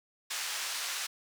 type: band-pass noise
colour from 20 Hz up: white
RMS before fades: -36 dBFS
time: 0.3-1.07 s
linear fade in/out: 10 ms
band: 980 to 6800 Hz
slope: 12 dB/octave
effects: none